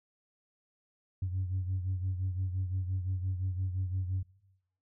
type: beating tone pair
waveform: sine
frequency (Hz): 92.5 / 98.3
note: F#2 / G2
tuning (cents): 0 / +5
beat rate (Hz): 5.8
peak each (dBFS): -30 / -37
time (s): 1.22-4.23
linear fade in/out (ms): 5
effects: noise-tail reverb RT60 0.9 s tail -21 dB re dry + tanh soft clip ceiling -26 dBFS